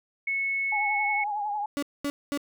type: tone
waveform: sine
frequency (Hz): 2200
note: C#7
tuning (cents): -14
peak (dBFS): -25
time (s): 0.27-1.24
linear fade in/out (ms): 5
type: tone with vibrato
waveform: sine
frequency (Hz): 830.6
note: G#5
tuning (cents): 0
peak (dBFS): -27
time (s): 0.72-1.66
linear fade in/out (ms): 5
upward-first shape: triangle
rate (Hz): 11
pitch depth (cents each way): 65
type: tone bursts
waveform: 35% pulse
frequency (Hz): 285.8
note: D4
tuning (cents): -47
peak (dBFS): -25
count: 3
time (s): 1.77-2.375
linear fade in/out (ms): 0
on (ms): 55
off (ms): 220
effects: none